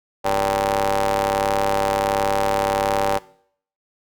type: ring-modulated tone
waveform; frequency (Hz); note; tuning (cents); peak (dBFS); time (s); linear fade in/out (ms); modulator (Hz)
sawtooth; 101.4; G#2; -41; -11; 0.24-3.19; 20; 678
effects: noise-tail reverb RT60 0.6 s tail -20 dB re dry